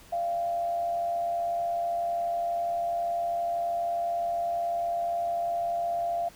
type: tone with frequency modulation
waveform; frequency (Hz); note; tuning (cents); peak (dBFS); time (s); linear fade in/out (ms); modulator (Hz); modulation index
sine; 689; F5; -24; -26; 0.12-6.29; 10; 92.2; 0.34
effects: pink hiss -53 dBFS RMS until 6.35 s